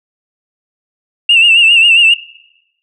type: tone with vibrato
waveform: sine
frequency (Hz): 2746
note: F7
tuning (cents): -30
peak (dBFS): -3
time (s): 1.29-2.14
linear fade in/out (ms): 5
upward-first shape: sine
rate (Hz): 7.4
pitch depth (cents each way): 73
effects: noise-tail reverb RT60 0.9 s tail -21 dB re dry + tanh soft clip ceiling 0 dBFS